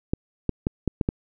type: clicks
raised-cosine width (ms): 3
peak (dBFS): -9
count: 6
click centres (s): 0.135 / 0.493 / 0.669 / 0.877 / 1.012 / 1.089
effects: none